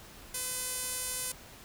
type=tone with band-pass filter; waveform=sawtooth; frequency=506 Hz; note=B4; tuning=42 cents sharp; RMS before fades=-36 dBFS; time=0.34-1.32 s; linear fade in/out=5 ms; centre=10000 Hz; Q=1.7; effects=pink hiss -51 dBFS RMS until 1.64 s